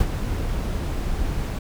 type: noise with ADSR envelope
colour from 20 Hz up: brown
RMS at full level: -17 dBFS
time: 0-1.59 s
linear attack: 4 ms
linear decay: 43 ms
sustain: -8 dB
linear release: 7 ms
effects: none